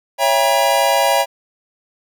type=chord; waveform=square; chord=C# diminished seventh; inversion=none; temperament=just; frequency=554.4 / 665.2 / 798.3 / 957.9 Hz; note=C#5 / E5 / G5 / Bb5; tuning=0 / +16 / +31 / +47 cents; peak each=-19 dBFS; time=0.18-1.26 s; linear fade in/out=50 ms; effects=none